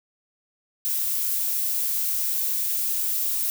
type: noise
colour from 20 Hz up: violet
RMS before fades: -25 dBFS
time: 0.85-3.5 s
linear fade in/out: 0 ms
effects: none